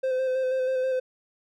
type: tone with vibrato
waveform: triangle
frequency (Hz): 518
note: C5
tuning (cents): -17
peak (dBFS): -21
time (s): 0.03-1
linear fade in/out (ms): 10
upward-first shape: square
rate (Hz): 6.2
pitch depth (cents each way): 19
effects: none